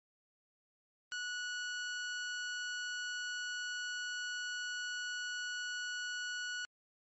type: tone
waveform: sawtooth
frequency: 1468 Hz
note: F#6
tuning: 14 cents flat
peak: -34 dBFS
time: 1.12-6.65 s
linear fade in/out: 0 ms
effects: MP3 32 kbps